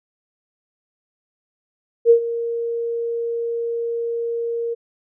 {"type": "tone with ADSR envelope", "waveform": "sine", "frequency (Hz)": 466.2, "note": "A#4", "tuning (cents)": 0, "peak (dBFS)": -6, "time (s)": [2.05, 4.75], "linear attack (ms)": 53, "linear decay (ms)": 91, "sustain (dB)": -15, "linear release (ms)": 21, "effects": []}